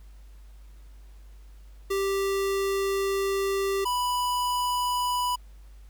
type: tone pair in turn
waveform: square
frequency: 392 / 987.8 Hz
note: G4 / B5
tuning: 0 / 0 cents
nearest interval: octave + major third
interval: 1600 cents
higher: second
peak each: -25 dBFS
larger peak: neither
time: 1.9-3.85 / 3.85-5.36 s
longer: first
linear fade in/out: 10 ms
effects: added 50 Hz sine -45 dBFS peak until 5.89 s + pink hiss -63 dBFS RMS until 5.89 s